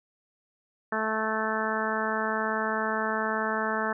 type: harmonic tone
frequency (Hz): 218.8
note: A3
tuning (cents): -9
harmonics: 1 / 2 / 3 / 4 / 5 / 6 / 7 / 8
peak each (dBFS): -34 / -34 / -34 / -34 / -34 / -34 / -34 / -34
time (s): 0.92-3.93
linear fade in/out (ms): 5
effects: none